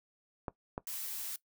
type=clicks; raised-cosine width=1 ms; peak=-22 dBFS; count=2; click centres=0.482 / 0.779 s
type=noise; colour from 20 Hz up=blue; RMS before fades=-40 dBFS; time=0.87-1.36 s; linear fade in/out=2 ms
effects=noise-tail reverb RT60 0.1 s tail -19 dB re dry